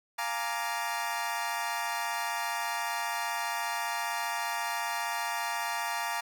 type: chord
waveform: 25% pulse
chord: Bb dominant seventh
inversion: second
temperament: equal with one note detuned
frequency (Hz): 698.5 / 837.4 / 932.3 / 1174.7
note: F5 / Ab5 / Bb5 / D6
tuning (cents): 0 / +14 / 0 / 0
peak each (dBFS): -34 / -34 / -30 / -35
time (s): 0.18-6.21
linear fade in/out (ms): 10
effects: none